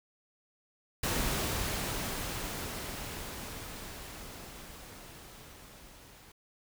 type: noise with level ramp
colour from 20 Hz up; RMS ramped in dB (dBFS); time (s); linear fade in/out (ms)
pink; -31 to -55; 1.03-6.32; 5
effects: none